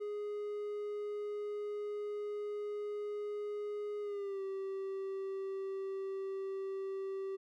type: tone with pitch glide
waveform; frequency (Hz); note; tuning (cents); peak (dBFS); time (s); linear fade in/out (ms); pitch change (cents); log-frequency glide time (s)
triangle; 415.3 to 387.5; G#4 to G4; 0 to -20; -35; 0-7.37; 20; -120; 4.01-4.42
effects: none